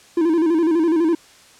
triangle tone with vibrato, 328 Hz, E4, 9 cents flat, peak -12 dBFS, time 0.17-1.15 s, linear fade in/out 5 ms, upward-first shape square, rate 12 Hz, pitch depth 77 cents each way, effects white hiss -48 dBFS RMS until 1.59 s + low-pass 8000 Hz 12 dB/octave

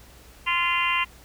harmonic tone with a mistuned harmonic, 346.8 Hz, F4, 12 cents flat, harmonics 3 / 4 / 5 / 6 / 7 / 8 / 9, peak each -25 / -36 / -36 / -27 / -31 / -26 / -33 dBFS, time 0.46-1.05 s, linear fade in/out 20 ms, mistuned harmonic 6, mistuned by -17 cents, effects added 60 Hz sine -51 dBFS peak until 1.24 s + pink hiss -51 dBFS RMS until 1.24 s

